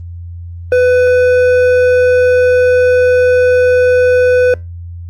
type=tone with hard clipping; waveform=sine; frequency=499.2 Hz; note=B4; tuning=19 cents sharp; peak=-8 dBFS; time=0.72-4.54 s; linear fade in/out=2 ms; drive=8 dB; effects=added 86 Hz sine -24 dBFS peak until 5.09 s + Opus 24 kbps